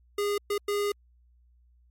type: tone bursts at uneven times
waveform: square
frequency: 409.1 Hz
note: G#4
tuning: 26 cents flat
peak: -26 dBFS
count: 3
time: 0.18-0.38 / 0.5-0.58 / 0.68-0.92 s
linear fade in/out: 5 ms
effects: added 60 Hz sine -58 dBFS peak until 1.9 s + MP3 64 kbps